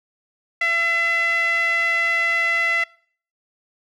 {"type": "tone with band-pass filter", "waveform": "sawtooth", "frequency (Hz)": 674, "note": "E5", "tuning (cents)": 38, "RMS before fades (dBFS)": -20, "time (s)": [0.61, 2.84], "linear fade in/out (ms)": 5, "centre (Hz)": 2100, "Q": 5.7, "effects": ["noise-tail reverb RT60 0.5 s tail -22 dB re dry"]}